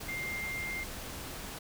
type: tone in noise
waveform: sine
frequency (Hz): 2100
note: C7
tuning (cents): +6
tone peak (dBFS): -35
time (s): 0.08-0.84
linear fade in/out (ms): 10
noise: pink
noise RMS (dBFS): -42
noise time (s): 0-1.59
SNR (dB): +4
effects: none